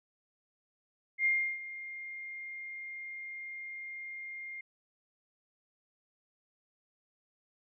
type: tone with ADSR envelope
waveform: sine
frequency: 2117 Hz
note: C7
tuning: 20 cents sharp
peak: -24 dBFS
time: 1.18-4.61 s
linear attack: 73 ms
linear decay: 330 ms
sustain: -16 dB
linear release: 5 ms
effects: none